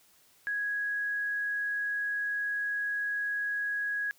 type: tone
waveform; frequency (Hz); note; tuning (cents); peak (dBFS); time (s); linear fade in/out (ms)
sine; 1661.2; G#6; 0; -29; 0.47-4.11; 0
effects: white hiss -63 dBFS RMS until 4.18 s